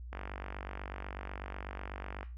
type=click train; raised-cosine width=0.5 ms; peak=-26 dBFS; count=102; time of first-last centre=0.13-2.23 s; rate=48.1 Hz; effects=added 60 Hz sine -42 dBFS peak until 2.37 s + Opus 48 kbps